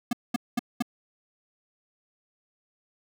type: tone bursts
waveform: square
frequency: 240 Hz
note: B3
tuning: 49 cents flat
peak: -23 dBFS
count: 4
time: 0.11-0.824 s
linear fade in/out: 5 ms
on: 21 ms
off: 210 ms
effects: none